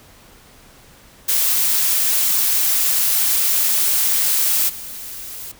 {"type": "noise with level steps", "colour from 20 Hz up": "blue", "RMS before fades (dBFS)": [-17, -32], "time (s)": [1.28, 5.52], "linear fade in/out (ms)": 10, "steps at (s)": 4.68, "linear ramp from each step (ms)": 20, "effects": ["pink hiss -47 dBFS RMS until 5.59 s"]}